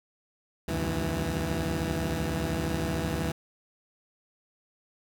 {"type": "tone cluster", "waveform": "15% pulse", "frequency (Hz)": [65.9, 75.6, 95.9, 164.2], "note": ["C2", "D#2", "G2", "E3"], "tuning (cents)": [13, -49, -37, -6], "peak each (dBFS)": [-31, -26, -29, -25], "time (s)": [0.68, 3.32], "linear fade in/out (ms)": 5, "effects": []}